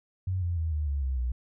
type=tone with pitch steps; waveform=sine; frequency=93 / 86.77 / 80.96 / 75.54 / 70.48 / 65.76 / 61.36 Hz; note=F#2 / F2 / E2 / D2 / C#2 / C2 / B1; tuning=+9 / -11 / -31 / +49 / +29 / +9 / -11 cents; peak=-26 dBFS; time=0.27-1.32 s; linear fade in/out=5 ms; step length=150 ms; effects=none